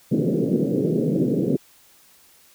pink band-pass noise, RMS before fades -21 dBFS, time 0.11-1.57 s, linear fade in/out 10 ms, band 140 to 490 Hz, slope 48 dB/octave, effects white hiss -54 dBFS RMS until 2.54 s

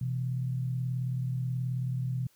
sine tone pair together, 126.4 / 165.03 Hz, B2 / E3, +41 / +2 cents, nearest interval perfect fourth, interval 461 cents, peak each -29 / -38 dBFS, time 0.01-2.27 s, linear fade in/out 5 ms, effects white hiss -66 dBFS RMS until 2.35 s

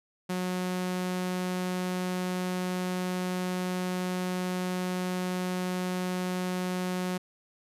sawtooth tone, 182.3 Hz, F#3, 25 cents flat, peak -25 dBFS, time 0.29-7.18 s, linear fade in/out 10 ms, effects resampled to 32000 Hz

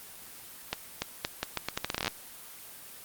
accelerating click train, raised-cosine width 0.2 ms, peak -11 dBFS, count 17, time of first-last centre 0.73-2.079 s, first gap 290 ms, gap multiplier 0.79, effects white hiss -47 dBFS RMS until 3.04 s + Opus 24 kbps

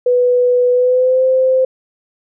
sine tone with pitch glide, 493.9 to 519.4 Hz, B4 to C5, 0 to -13 cents, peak -9 dBFS, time 0.06-1.65 s, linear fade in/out 5 ms, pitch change +87 cents, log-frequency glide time 0.72-1.24 s, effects none

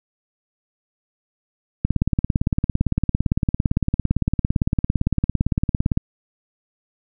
click train, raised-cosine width 5 ms, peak -5 dBFS, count 74, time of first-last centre 1.85-5.974 s, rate 17.7 Hz, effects none

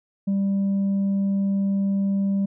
sine tone with tanh clipping, 196.9 Hz, G3, 8 cents sharp, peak -20 dBFS, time 0.27-2.46 s, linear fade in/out 10 ms, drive 2 dB, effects none

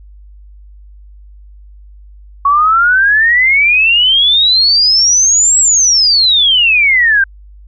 sine exponential two-way sweep, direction up then down, 1108.7 to 7800 to 1549 Hz, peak -6 dBFS, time 2.45-7.24 s, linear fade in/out 5 ms, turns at 5.59 s, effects added 50 Hz sine -34 dBFS peak until 7.67 s

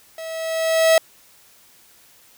45% pulse tone with level ramp, 648 Hz, E5, 30 cents flat, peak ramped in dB -31 to -10 dBFS, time 0.18-0.98 s, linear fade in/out 2 ms, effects white hiss -52 dBFS RMS until 2.37 s

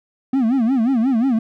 triangle tone with vibrato, 245.8 Hz, B3, 8 cents flat, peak -12 dBFS, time 0.33-1.39 s, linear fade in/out 5 ms, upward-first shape sine, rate 5.6 Hz, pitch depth 200 cents each way, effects none

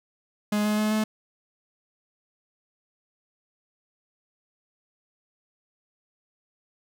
45% pulse tone with pitch steps, 209.1 / 211.4 / 213.7 / 216.1 Hz, G#3 / G#3 / G#3 / A3, +12 / +31 / +50 / -31 cents, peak -22 dBFS, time 0.52-1.04 s, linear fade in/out 5 ms, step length 130 ms, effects none

